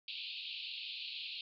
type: band-pass noise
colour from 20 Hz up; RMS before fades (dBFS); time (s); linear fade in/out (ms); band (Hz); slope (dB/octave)
pink; -44; 0.08-1.41; 2; 2500 to 4500; 96
effects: none